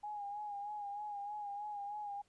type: tone with vibrato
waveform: sine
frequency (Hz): 823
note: G#5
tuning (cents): -16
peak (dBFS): -40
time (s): 0.03-2.22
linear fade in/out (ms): 10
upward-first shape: sine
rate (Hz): 3.2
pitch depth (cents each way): 41
effects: pink hiss -75 dBFS RMS until 2.28 s + resampled to 22050 Hz